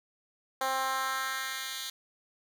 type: tone with high-pass filter sweep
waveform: 10% pulse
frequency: 264.4 Hz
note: C4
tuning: 18 cents sharp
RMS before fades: -33 dBFS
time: 0.61-1.9 s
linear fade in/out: 2 ms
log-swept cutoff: 650 to 3300 Hz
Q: 1.5
effects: none